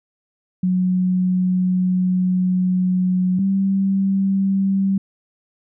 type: tone pair in turn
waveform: sine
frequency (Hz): 183.3 / 194.2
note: F#3 / G3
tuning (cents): -16 / -16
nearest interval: minor second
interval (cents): 100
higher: second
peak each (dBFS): -15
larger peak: neither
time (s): 0.63-3.39 / 3.39-4.98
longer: first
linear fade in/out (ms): 5
effects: none